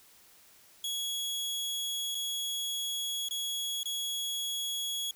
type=tone with dropouts; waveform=sawtooth; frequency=3340 Hz; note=G#7; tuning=9 cents sharp; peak=-29 dBFS; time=0.84-5.11 s; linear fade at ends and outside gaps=2 ms; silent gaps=2.147-2.151 / 3.286-3.309 / 3.832-3.856 s; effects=white hiss -59 dBFS RMS until 5.15 s